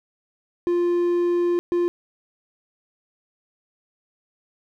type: tone bursts at uneven times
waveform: triangle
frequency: 349.2 Hz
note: F4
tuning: in tune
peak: -16 dBFS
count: 2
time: 0.67-1.59 / 1.72-1.88 s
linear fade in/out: 0 ms
effects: none